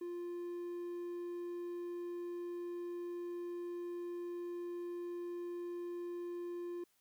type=tone; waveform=triangle; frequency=349.2 Hz; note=F4; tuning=in tune; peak=-38 dBFS; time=0.01-6.84 s; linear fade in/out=5 ms; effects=white hiss -75 dBFS RMS until 7 s